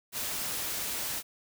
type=noise; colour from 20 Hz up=white; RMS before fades=-34 dBFS; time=0.12-1.23 s; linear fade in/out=50 ms; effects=none